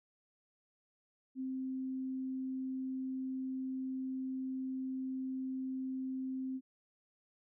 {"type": "tone", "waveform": "sine", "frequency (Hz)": 261.6, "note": "C4", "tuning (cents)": 0, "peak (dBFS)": -36, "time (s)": [1.35, 6.61], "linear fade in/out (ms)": 50, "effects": []}